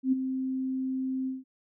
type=tone with ADSR envelope; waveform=sine; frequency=261.6 Hz; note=C4; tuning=in tune; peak=-19 dBFS; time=0.03-1.44 s; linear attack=93 ms; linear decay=16 ms; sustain=-9 dB; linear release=170 ms; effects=none